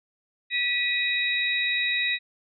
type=tone cluster; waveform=sine; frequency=1953 / 2500 / 3816 Hz; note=B6 / D#7 / A#7; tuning=-20 / +8 / +40 cents; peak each=-27 dBFS; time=0.5-2.19 s; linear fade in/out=50 ms; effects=none